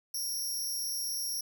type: tone with amplitude modulation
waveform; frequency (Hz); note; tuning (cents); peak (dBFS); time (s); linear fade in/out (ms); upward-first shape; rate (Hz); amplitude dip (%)
20% pulse; 5588; F8; 0; -23; 0.14-1.41; 5; sine; 260; 90
effects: none